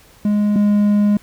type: tone pair in turn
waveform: triangle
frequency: 207.7 / 206.5 Hz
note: G#3 / G#3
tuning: 0 / -10 cents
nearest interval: unison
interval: 10 cents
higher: first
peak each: -11 / -9 dBFS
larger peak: second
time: 0.25-0.56 / 0.56-1.17 s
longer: second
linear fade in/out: 2 ms
effects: pink hiss -48 dBFS RMS until 1.22 s